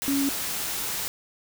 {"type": "tone in noise", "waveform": "sine", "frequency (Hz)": 277.2, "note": "C#4", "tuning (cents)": 0, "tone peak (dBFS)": -22, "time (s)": [0.08, 0.29], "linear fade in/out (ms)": 0, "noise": "white", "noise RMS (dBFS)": -30, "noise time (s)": [0.02, 1.08], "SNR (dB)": 5, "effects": []}